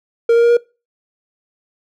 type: tone with pitch steps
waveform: triangle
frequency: 464.5 / 468 / 471.5 / 475.1 Hz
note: A#4 / A#4 / A#4 / A#4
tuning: -6 / +7 / +20 / +33 cents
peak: -6 dBFS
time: 0.29-0.57 s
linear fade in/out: 5 ms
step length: 70 ms
effects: noise-tail reverb RT60 0.3 s tail -23 dB re dry